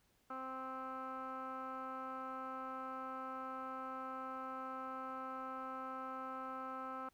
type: tone with low-pass filter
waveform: 15% pulse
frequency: 261.6 Hz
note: C4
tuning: in tune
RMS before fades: -45 dBFS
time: 0.3-7.09 s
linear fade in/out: 5 ms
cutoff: 1400 Hz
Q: 9.5
effects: pink hiss -75 dBFS RMS until 7.13 s